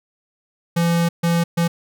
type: tone bursts at uneven times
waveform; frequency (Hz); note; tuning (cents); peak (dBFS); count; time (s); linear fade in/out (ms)
square; 169.6; E3; +50; -16; 3; 0.76-1.09 / 1.23-1.44 / 1.57-1.68; 10
effects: none